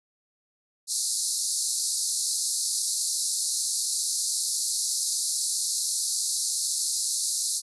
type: band-pass noise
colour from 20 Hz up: white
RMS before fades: -28 dBFS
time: 0.87-7.62 s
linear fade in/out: 50 ms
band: 4000 to 11000 Hz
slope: 96 dB/octave
effects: none